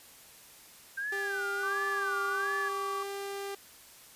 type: tone with vibrato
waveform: sine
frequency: 1562 Hz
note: G6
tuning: 7 cents flat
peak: -32 dBFS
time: 0.97-2.69 s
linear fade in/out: 10 ms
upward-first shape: sine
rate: 1.4 Hz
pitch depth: 180 cents each way
type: tone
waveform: sawtooth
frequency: 397.5 Hz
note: G4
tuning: 24 cents sharp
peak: -32 dBFS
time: 1.12-3.55 s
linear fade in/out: 5 ms
type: tone with pitch glide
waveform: sine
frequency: 1173 to 1149.5 Hz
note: D6 to D6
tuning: -2 to -37 cents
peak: -33 dBFS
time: 1.63-3.03 s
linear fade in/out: 5 ms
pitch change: -35 cents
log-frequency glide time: 2.09-2.55 s
effects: white hiss -54 dBFS RMS until 4.15 s + resampled to 32000 Hz